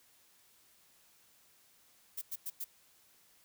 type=noise bursts; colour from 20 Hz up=violet; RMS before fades=-39 dBFS; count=4; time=2.17-2.645 s; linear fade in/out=10 ms; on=46 ms; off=97 ms; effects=white hiss -66 dBFS RMS until 3.44 s